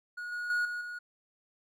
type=tone with level steps; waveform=triangle; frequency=1449 Hz; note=F#6; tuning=37 cents flat; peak=-35 / -32 / -25 / -32 / -36 dBFS; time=0.17-0.99 s; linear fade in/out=10 ms; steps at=0.32 / 0.5 / 0.65 / 0.81 s; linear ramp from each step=2 ms; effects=none